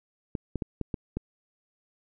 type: clicks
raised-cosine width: 3 ms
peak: -17 dBFS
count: 6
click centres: 0.352 / 0.557 / 0.622 / 0.813 / 0.942 / 1.17 s
effects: none